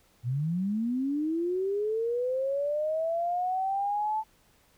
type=linear sweep; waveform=sine; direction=up; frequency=114.2 to 880 Hz; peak=-26 dBFS; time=0.23-4.24 s; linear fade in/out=50 ms; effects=pink hiss -64 dBFS RMS until 4.77 s